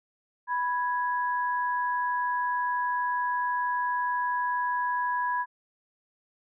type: tone pair together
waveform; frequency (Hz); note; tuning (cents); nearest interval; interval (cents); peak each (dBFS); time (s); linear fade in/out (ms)
sine; 987.8 / 1661.3; B5 / G#6; 0 / 0; major sixth; 900; -26 / -32; 0.47-5.46; 50
effects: none